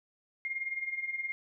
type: tone with tremolo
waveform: sine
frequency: 2126 Hz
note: C7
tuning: 27 cents sharp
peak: -30 dBFS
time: 0.45-1.32 s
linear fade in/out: 0 ms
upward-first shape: sine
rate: 19 Hz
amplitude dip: 70%
effects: none